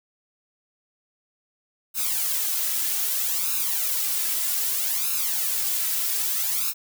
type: noise with flanger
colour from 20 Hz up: blue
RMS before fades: -25 dBFS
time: 1.94-6.74 s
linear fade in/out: 50 ms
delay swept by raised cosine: 0.76 to 3.06 ms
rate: 0.63 Hz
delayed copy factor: +0.95
effects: none